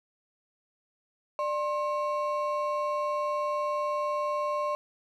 triangle ring-modulated tone, 830 Hz, G#5, 1 cent flat, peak -22 dBFS, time 1.39-4.75 s, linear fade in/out 0 ms, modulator 236 Hz, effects none

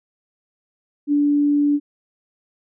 sine tone, 290.3 Hz, D4, 20 cents flat, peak -14 dBFS, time 1.07-1.8 s, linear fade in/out 50 ms, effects none

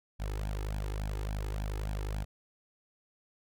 sawtooth tone with flanger, 51.4 Hz, G#1, 17 cents flat, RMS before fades -35 dBFS, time 0.19-2.25 s, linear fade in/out 20 ms, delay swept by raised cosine 1.2 to 2.4 ms, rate 3.5 Hz, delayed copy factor +1, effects none

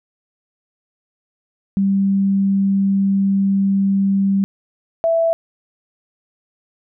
sine tone pair in turn, 196 / 661.6 Hz, G3 / E5, 0 / +6 cents, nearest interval octave + major sixth, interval 2106 cents, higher second, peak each -13 dBFS, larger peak neither, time 1.77-4.44 / 5.04-5.33 s, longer first, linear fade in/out 0 ms, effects none

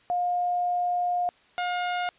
sine / sawtooth tone pair in turn, 711 / 714 Hz, F5 / F5, +31 / +38 cents, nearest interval unison, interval 7 cents, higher second, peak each -23 / -22 dBFS, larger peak second, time 0.1-1.29 / 1.58-2.09 s, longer first, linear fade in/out 0 ms, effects white hiss -59 dBFS RMS until 2.18 s + resampled to 8000 Hz

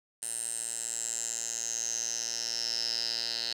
10% pulse tone with band-pass filter sweep, 115.6 Hz, A#2, 14 cents flat, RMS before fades -34 dBFS, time 0.22-3.53 s, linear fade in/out 5 ms, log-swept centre 9100 to 4500 Hz, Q 9.8, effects none

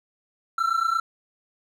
triangle tone pair together, 1331.2 / 1360 Hz, E6 / F6, +17 / -46 cents, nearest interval unison, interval 37 cents, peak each -22 dBFS, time 0.58-1 s, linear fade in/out 5 ms, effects none

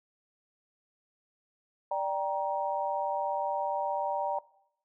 sine chord, G minor, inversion second, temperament just, 588 / 784 / 940.8 Hz, D5 / G5 / Bb5, +2 / 0 / +16 cents, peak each -33 / -33 / -32 dBFS, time 1.91-4.39 s, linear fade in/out 5 ms, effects noise-tail reverb RT60 0.7 s tail -20 dB re dry

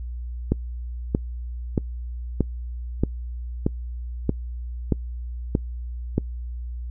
click train, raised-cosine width 3 ms, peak -6 dBFS, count 10, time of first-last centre 0.52-6.18 s, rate 1.59 Hz, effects noise-tail reverb RT60 0.1 s tail -25 dB re dry + added 60 Hz sine -29 dBFS peak until 6.9 s

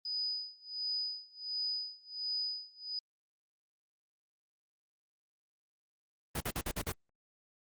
sine tone with tremolo, 4978 Hz, D#8, in tune, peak -32 dBFS, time 0.05-2.99 s, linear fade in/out 2 ms, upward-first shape sine, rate 1.4 Hz, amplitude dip 95%
pink noise bursts, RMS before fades -35 dBFS, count 6, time 6.35-6.921 s, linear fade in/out 5 ms, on 56 ms, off 47 ms
effects Opus 24 kbps

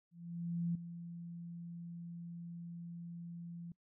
sine tone with ADSR envelope, 170.7 Hz, F3, 39 cents flat, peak -32 dBFS, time 0.11-3.72 s, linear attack 640 ms, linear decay 5 ms, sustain -12 dB, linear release 3 ms, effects noise-tail reverb RT60 0.1 s tail -25 dB re dry

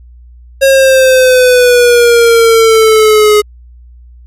square exponential sweep, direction down, 544 to 417.7 Hz, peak -4 dBFS, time 0.61-3.42 s, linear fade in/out 20 ms, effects added 60 Hz sine -33 dBFS peak until 4.26 s + resampled to 32000 Hz

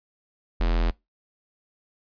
square tone with notch filter, 42.12 Hz, E1, 38 cents sharp, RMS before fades -22 dBFS, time 0.6-0.91 s, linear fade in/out 10 ms, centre 120 Hz, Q 1.5, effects noise-tail reverb RT60 0.2 s tail -23 dB re dry + resampled to 11025 Hz

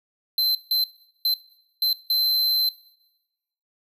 square tone bursts at uneven times, 4088 Hz, C8, 41 cents flat, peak -19 dBFS, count 5, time 0.38-0.55 / 0.71-0.84 / 1.25-1.34 / 1.82-1.93 / 2.1-2.69 s, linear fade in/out 2 ms, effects noise-tail reverb RT60 1.0 s tail -20 dB re dry

